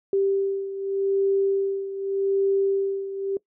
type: beating tone pair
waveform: sine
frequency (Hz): 392 / 392.84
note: G4 / G4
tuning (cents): 0 / +4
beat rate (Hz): 0.84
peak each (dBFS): -22 / -27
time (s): 0.13-3.37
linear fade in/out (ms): 2
effects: noise-tail reverb RT60 0.1 s tail -21 dB re dry